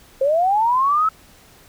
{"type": "linear sweep", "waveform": "sine", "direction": "up", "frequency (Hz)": [520, 1314], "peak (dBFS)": -14, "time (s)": [0.21, 1.09], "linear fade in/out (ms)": 5, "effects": ["pink hiss -49 dBFS RMS until 1.68 s"]}